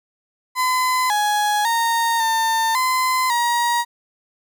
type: tone with pitch steps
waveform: 35% pulse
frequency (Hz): 1016 / 835 / 924 / 900 / 1025 / 950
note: B5 / G#5 / A#5 / A5 / C6 / A#5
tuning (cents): +49 / +9 / -16 / +39 / -36 / +33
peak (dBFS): -15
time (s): 0.55-3.85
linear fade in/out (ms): 50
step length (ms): 550
effects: none